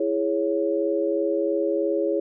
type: chord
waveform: sine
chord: C# minor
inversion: first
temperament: equal with one note detuned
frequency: 332.3 / 415.3 / 554.4 Hz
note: E4 / G#4 / C#5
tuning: +14 / 0 / 0 cents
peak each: -25 dBFS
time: 0-2.2 s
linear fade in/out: 5 ms
effects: none